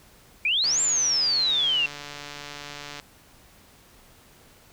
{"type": "exponential two-way sweep", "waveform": "sine", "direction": "up then down", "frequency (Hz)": [2316, 7459, 2694], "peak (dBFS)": -20, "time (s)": [0.45, 1.86], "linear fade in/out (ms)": 2, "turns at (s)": 0.81}
{"type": "click train", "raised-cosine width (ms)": 0.2, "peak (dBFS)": -20, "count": 343, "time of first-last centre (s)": [0.64, 2.999], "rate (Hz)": 145}
{"effects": ["pink hiss -54 dBFS RMS until 4.72 s"]}